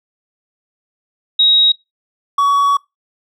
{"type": "tone pair in turn", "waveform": ["sine", "triangle"], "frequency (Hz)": [3800, 1127.4], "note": ["A#7", "C#6"], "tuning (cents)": [33, 29], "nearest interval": "octave + major sixth", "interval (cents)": 2104, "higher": "first", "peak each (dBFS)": -8, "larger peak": "neither", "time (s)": [[1.39, 1.72], [2.38, 2.77]], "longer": "second", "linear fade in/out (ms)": 5, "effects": ["noise-tail reverb RT60 0.2 s tail -22 dB re dry"]}